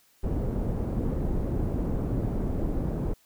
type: low-pass noise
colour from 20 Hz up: pink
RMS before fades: -28 dBFS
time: 0.23-3.14 s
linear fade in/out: 10 ms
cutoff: 390 Hz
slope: 12 dB/octave
effects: white hiss -63 dBFS RMS until 3.25 s